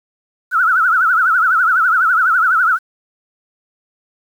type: tone with vibrato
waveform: sine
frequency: 1396.9 Hz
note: F6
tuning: in tune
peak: -10 dBFS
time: 0.51-2.79 s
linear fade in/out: 50 ms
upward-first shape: triangle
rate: 12 Hz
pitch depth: 180 cents each way
effects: 7-bit